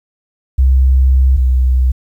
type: tone pair in turn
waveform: sine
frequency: 65.41 / 63.73 Hz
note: C2 / C2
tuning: 0 / -45 cents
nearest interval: unison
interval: 45 cents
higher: first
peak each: -6 / -8 dBFS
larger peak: first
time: 0.58-1.37 / 1.37-1.92 s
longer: first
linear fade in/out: 10 ms
effects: 8-bit